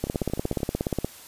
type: two click trains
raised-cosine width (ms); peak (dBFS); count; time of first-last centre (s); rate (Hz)
2; -23 / -11; 8 / 18; 0.07-0.604 / 0.04-1.046; 13.1 / 16.9
effects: white hiss -46 dBFS RMS until 1.27 s + resampled to 32000 Hz